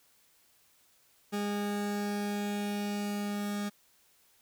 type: tone pair together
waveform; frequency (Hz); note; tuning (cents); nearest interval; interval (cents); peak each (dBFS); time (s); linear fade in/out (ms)
40% pulse; 204.9 / 409.9; G#3 / G#4; -23 / -23; octave; 1200; -31 / -38; 1.32-3.7; 20
effects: white hiss -66 dBFS RMS until 4.41 s